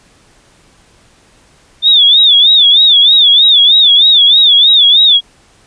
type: tone with vibrato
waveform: sine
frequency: 3551 Hz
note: A7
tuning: 15 cents sharp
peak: -3 dBFS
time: 1.82-5.21 s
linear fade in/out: 50 ms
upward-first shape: sine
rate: 3.2 Hz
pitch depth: 130 cents each way
effects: pink hiss -47 dBFS RMS until 5.66 s + resampled to 22050 Hz